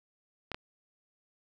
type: clicks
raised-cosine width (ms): 0.3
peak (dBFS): -20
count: 2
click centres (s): 0.517 / 0.545
effects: none